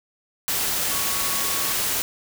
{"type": "tone in noise", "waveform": "sine", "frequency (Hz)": 1114, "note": "C#6", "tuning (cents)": 8, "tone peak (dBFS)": -34, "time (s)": [0.91, 1.72], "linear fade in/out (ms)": 0, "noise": "white", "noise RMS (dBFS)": -24, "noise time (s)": [0.48, 2.02], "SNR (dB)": -13, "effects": []}